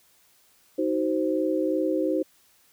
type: chord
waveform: sine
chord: C diminished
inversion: first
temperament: just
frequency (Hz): 314 / 376.7 / 523.3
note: Eb4 / Gb4 / C5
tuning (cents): +16 / +31 / 0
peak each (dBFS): -25 / -28 / -27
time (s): 0.78-2.23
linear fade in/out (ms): 10
effects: white hiss -61 dBFS RMS until 2.72 s